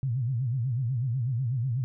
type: tone with vibrato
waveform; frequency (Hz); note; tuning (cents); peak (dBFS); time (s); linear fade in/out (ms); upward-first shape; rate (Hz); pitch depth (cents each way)
sine; 124.2; B2; +10; -25; 0.03-1.84; 0; sine; 8.1; 170
effects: none